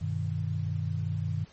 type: chord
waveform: sine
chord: G augmented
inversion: none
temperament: equal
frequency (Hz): 98 / 123.47 / 155.56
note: G2 / B2 / D#3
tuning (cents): 0 / 0 / 0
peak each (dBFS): -31 / -35 / -32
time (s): 0.01-1.45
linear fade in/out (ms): 10
effects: pink hiss -57 dBFS RMS until 1.52 s + MP3 32 kbps